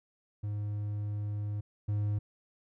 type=tone pair in turn; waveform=triangle; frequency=103.83 / 103.83 Hz; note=G#2 / G#2; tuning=0 / 0 cents; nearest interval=unison; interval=0 cents; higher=neither; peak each=-30 / -26 dBFS; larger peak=second; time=0.43-1.61 / 1.88-2.19 s; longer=first; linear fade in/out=10 ms; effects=none